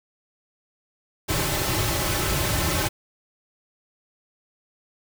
pink noise with comb filter, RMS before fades -24 dBFS, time 1.28-2.89 s, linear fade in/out 20 ms, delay 4.2 ms, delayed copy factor -0.7, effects none

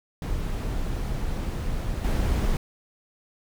brown noise with level steps, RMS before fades -28 / -23 dBFS, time 0.22-2.57 s, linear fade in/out 2 ms, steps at 2.04 s, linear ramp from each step 5 ms, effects none

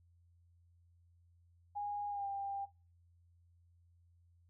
sine tone with pitch glide, 821 to 794.9 Hz, G#5 to G5, -20 to +24 cents, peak -37 dBFS, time 1.75-2.66 s, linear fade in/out 20 ms, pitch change -56 cents, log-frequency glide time 2.09-2.26 s, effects noise-tail reverb RT60 0.3 s tail -18 dB re dry + added 86 Hz sine -65 dBFS peak until 4.49 s

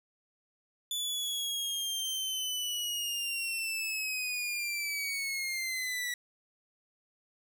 sawtooth linear sweep, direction down, 3481 to 1939 Hz, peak -29 dBFS, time 0.91-6.14 s, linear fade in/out 2 ms, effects none

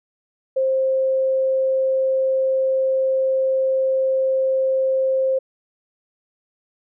sine tone, 528 Hz, C5, 16 cents sharp, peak -16 dBFS, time 0.56-5.39 s, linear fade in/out 10 ms, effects none

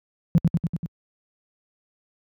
sine tone with echo, 168.4 Hz, E3, 37 cents sharp, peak -10 dBFS, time 0.35-0.38 s, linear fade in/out 0 ms, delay 96 ms, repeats 5, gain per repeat -3 dB, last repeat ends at 0.86 s, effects tanh soft clip ceiling -9 dBFS + high-pass 60 Hz 12 dB/octave

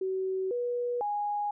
sine tone with pitch steps, 378.3 / 485.5 / 826 Hz, F#4 / B4 / G#5, +38 / -30 / -10 cents, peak -28 dBFS, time 0.01-1.51 s, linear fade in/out 5 ms, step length 500 ms, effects none

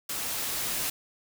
white noise with level ramp, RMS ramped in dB -33 to -30 dBFS, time 0.09-0.9 s, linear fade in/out 5 ms, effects none

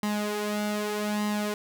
sawtooth tone with flanger, 209.1 Hz, G#3, 12 cents sharp, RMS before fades -29 dBFS, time 0.03-1.54 s, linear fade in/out 2 ms, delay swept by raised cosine 1 to 3.4 ms, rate 0.82 Hz, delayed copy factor +0.65, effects none

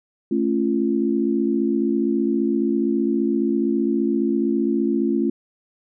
sine chord, A augmented, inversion none, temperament just, 220 / 275 / 343.8 Hz, A3 / C#4 / E#4, 0 / -14 / -27 cents, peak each -22 dBFS, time 0.31-5.3 s, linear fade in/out 5 ms, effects none

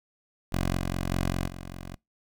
10% pulse tone with level steps, 45.04 Hz, F#1, 46 cents flat, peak -17 / -20 / -17 / -19 / -30 dBFS, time 0.52-1.96 s, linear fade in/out 10 ms, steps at 0.77 / 1.1 / 1.3 / 1.47 s, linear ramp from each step 10 ms, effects noise-tail reverb RT60 0.2 s tail -26 dB re dry

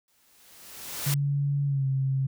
white noise with exponential growth, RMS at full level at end -29 dBFS, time 0.08-1.14 s, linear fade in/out 1 ms, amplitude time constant 230 ms
sine tone with pitch glide, 141.9 to 134.32 Hz, C#3 to C3, +41 to +46 cents, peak -23 dBFS, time 1.06-2.27 s, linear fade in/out 10 ms, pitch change -95 cents, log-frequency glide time 1.66-1.86 s
effects none

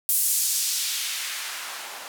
blue noise with band-pass filter sweep, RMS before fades -27 dBFS, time 0.09-2.08 s, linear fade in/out 0 ms, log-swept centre 12000 to 640 Hz, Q 0.9, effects none

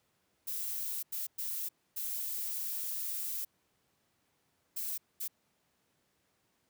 violet noise bursts at uneven times, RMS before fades -37 dBFS, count 6, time 0.47-1.03 / 1.12-1.27 / 1.38-1.69 / 1.96-3.45 / 4.76-4.98 / 5.2-5.28 s, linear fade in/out 10 ms, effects pink hiss -75 dBFS RMS until 6.69 s + high-pass 100 Hz 12 dB/octave

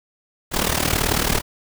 pink noise with amplitude modulation, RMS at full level -17 dBFS, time 0.51-1.42 s, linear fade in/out 50 ms, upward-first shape sine, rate 38.2 Hz, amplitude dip 80%, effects none

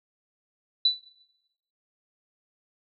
sine tone with exponential decay, 3974 Hz, B7, 10 cents sharp, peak -15 dBFS, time 0.85-1.03 s, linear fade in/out 5 ms, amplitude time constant 39 ms, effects noise-tail reverb RT60 1.0 s tail -20 dB re dry

